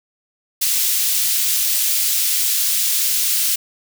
white high-pass noise, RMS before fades -18 dBFS, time 0.61-3.56 s, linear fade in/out 10 ms, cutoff 3200 Hz, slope 12 dB/octave, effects none

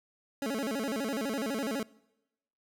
25% pulse tone with vibrato, 246.9 Hz, B3, in tune, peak -27 dBFS, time 0.42-1.83 s, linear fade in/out 2 ms, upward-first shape square, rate 12 Hz, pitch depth 210 cents each way, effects noise-tail reverb RT60 0.9 s tail -23 dB re dry

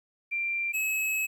sine / square tone pair in turn, 2367 / 2576 Hz, D7 / E7, +13 / -41 cents, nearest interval minor second, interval 146 cents, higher second, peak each -27 dBFS, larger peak neither, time 0.31-0.73 / 0.73-1.27 s, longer second, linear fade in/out 20 ms, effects 11-bit

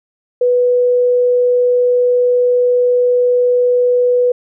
sine tone, 492.7 Hz, B4, 4 cents flat, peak -9 dBFS, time 0.41-4.32 s, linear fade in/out 5 ms, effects none

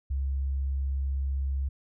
sine tone, 67.9 Hz, C#2, 35 cents flat, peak -26 dBFS, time 0.1-1.69 s, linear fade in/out 10 ms, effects none

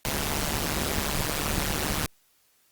pink noise with amplitude modulation, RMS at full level -24 dBFS, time 0.05-2.06 s, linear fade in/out 0 ms, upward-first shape sine, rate 147 Hz, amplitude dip 95%, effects white hiss -65 dBFS RMS until 2.71 s + Opus 48 kbps

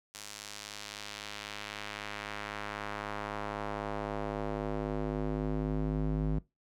square tone with band-pass filter sweep, 51.91 Hz, G#1, in tune, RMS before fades -36 dBFS, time 0.14-6.39 s, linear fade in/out 5 ms, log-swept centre 7000 to 180 Hz, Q 0.92, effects noise-tail reverb RT60 0.2 s tail -20 dB re dry

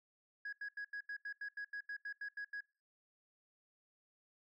sine tone bursts, 1661.2 Hz, G#6, in tune, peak -39 dBFS, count 14, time 0.45-2.607 s, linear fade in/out 5 ms, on 77 ms, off 83 ms, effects noise-tail reverb RT60 0.4 s tail -26 dB re dry + tanh soft clip ceiling -39 dBFS

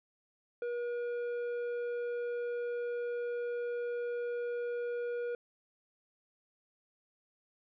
triangle tone with tanh clipping, 480 Hz, B4, 49 cents flat, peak -35 dBFS, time 0.62-5.35 s, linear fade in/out 2 ms, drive 12 dB, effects none

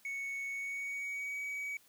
triangle tone with pitch glide, 2217 to 2268 Hz, C#7 to C#7, 0 to +39 cents, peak -35 dBFS, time 0.05-1.77 s, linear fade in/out 2 ms, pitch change +39 cents, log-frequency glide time 0.49-1.4 s, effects white hiss -65 dBFS RMS until 1.88 s + high-pass 60 Hz 12 dB/octave

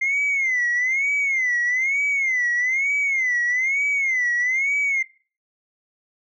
sine tone with vibrato, 2093 Hz, C7, in tune, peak -17 dBFS, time 0.01-5.03 s, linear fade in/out 10 ms, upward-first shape sine, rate 1.1 Hz, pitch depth 150 cents each way, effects noise-tail reverb RT60 0.4 s tail -22 dB re dry + tanh soft clip ceiling -16 dBFS

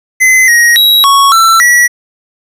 square tone with pitch steps, 2042 / 1886 / 3862 / 1110 / 1338 / 1936 Hz, C7 / A#6 / B7 / C#6 / E6 / B6, -43 / +20 / -39 / +2 / +25 / -35 cents, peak -4 dBFS, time 0.2-1.88 s, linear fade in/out 20 ms, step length 280 ms, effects resampled to 32000 Hz

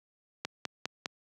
click train, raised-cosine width 0.2 ms, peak -15 dBFS, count 4, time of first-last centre 0.45-1.059 s, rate 4.93 Hz, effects high-pass 150 Hz 12 dB/octave

